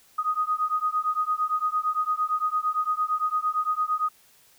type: beating tone pair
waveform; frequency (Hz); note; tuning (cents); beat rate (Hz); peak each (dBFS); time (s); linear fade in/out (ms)
sine; 1242 / 1250.8; D#6 / D#6; -3 / +9; 8.8; -26; 0.18-4.09; 10
effects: white hiss -58 dBFS RMS until 4.58 s